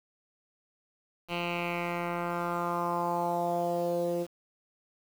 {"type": "tone with low-pass filter sweep", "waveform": "10% pulse", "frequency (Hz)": 173.2, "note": "F3", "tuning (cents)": -14, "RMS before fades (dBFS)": -31, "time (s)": [1.28, 4.27], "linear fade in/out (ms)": 50, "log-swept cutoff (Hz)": [3100, 440], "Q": 3.3, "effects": ["8-bit"]}